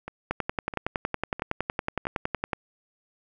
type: two click trains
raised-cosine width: 0.5 ms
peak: -20 / -11 dBFS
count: 4 / 25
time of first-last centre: 0.08-2.054 / 0.31-2.532 s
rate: 1.52 / 10.8 Hz
effects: none